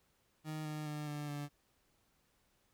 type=tone with pitch steps; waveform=30% pulse; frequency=155 / 152.51 / 150.07 / 147.66 / 145.29 Hz; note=D#3 / D#3 / D3 / D3 / D3; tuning=-6 / -34 / +38 / +10 / -18 cents; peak=-37 dBFS; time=0.44-1.49 s; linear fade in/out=50 ms; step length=210 ms; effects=pink hiss -75 dBFS RMS until 2.73 s